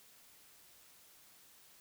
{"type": "silence", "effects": ["white hiss -62 dBFS RMS until 1.8 s"]}